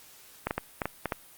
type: clicks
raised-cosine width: 0.5 ms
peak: -13 dBFS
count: 7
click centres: 0.47 / 0.509 / 0.58 / 0.818 / 0.856 / 1.057 / 1.122 s
effects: white hiss -53 dBFS RMS until 1.37 s + Opus 48 kbps